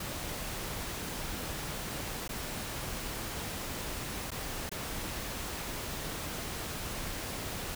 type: noise with dropouts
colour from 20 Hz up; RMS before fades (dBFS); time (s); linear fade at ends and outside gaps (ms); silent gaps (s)
pink; -38; 0-7.75; 5; 2.279-2.291 / 4.306-4.316 / 4.694-4.715
effects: none